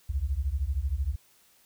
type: beating tone pair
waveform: sine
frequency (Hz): 62.4 / 75.4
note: B1 / D2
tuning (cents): +19 / +46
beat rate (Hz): 13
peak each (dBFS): -29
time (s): 0.09-1.16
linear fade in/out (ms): 10
effects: white hiss -62 dBFS RMS until 1.65 s